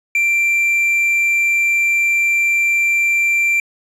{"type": "tone", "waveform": "triangle", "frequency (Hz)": 2357, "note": "D7", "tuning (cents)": 6, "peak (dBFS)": -11, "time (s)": [0.15, 3.6], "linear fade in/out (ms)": 2, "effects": ["resampled to 32000 Hz", "8-bit"]}